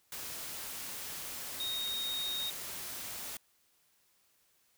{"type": "tone in noise", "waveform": "sine", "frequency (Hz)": 3729, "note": "A#7", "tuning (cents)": 0, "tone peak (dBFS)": -34, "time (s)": [1.6, 2.5], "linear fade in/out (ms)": 2, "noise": "white", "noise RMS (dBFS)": -42, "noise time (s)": [0.12, 3.37], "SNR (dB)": 5, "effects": ["white hiss -71 dBFS RMS until 4.77 s"]}